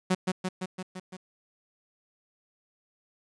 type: tone with echo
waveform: sawtooth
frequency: 185 Hz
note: F#3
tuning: in tune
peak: -18 dBFS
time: 0.1-0.15 s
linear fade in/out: 10 ms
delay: 170 ms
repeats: 6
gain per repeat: -3 dB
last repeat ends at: 1.17 s
effects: resampled to 22050 Hz + 9-bit